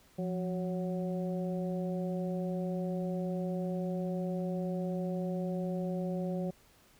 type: harmonic tone with a mistuned harmonic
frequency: 185 Hz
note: F#3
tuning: in tune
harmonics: 1 / 2 / 3 / 4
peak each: -33 / -40 / -39 / -47 dBFS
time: 0.18-6.51 s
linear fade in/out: 10 ms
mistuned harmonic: 1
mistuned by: -82 cents
effects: pink hiss -63 dBFS RMS until 6.99 s